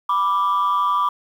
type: tone pair together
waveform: sine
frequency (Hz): 987.8 / 1174.7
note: B5 / D6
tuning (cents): 0 / 0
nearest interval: minor third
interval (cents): 300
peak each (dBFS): -19 / -16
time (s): 0.09-1.09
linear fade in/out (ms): 5
effects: tanh soft clip ceiling -13 dBFS + 8-bit